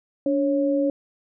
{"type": "tone pair together", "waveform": "sine", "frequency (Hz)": [287.8, 550.2], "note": ["D4", "C#5"], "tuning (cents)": [-35, -13], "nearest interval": "major seventh", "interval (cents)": 1122, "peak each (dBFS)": [-21, -22], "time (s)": [0.26, 0.9], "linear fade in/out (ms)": 2, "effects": []}